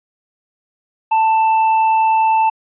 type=tone with tanh clipping; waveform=sine; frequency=885 Hz; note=A5; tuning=10 cents sharp; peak=-12 dBFS; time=1.11-2.5 s; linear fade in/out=10 ms; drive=6 dB; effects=resampled to 8000 Hz